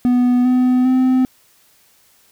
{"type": "tone with pitch steps", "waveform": "triangle", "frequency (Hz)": [246.9, 252.1, 257.4], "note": ["B3", "B3", "C4"], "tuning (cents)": [0, 36, -28], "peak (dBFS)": -9, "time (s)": [0.05, 1.25], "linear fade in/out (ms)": 0, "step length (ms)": 400, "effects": ["white hiss -54 dBFS RMS until 2.31 s"]}